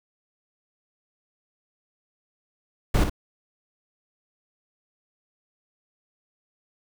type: noise with echo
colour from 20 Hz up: brown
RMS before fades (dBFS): -19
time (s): 2.94-3.04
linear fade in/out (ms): 5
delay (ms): 57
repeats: 1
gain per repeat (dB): -7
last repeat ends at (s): 3.097
effects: none